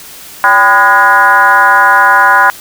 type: tone with frequency modulation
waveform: sine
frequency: 1226 Hz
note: D#6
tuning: 26 cents flat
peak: -3 dBFS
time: 0.44-2.5 s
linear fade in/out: 0 ms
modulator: 219 Hz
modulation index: 2
effects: white hiss -31 dBFS RMS until 2.6 s